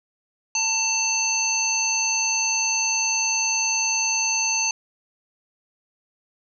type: harmonic tone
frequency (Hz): 890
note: A5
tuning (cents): +20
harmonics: 1 / 3 / 5 / 7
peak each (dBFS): -30 / -26 / -29 / -22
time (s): 0.55-4.71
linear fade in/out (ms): 2
effects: none